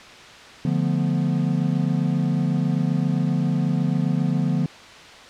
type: chord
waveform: triangle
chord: B half-diminished seventh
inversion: first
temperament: equal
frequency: 146.83 / 174.61 / 220 / 246.9 Hz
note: D3 / F3 / A3 / B3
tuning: 0 / 0 / 0 / 0 cents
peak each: -21 / -21 / -27 / -24 dBFS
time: 0.65-4.66 s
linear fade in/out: 2 ms
effects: white hiss -42 dBFS RMS until 5.29 s + low-pass 4000 Hz 12 dB/octave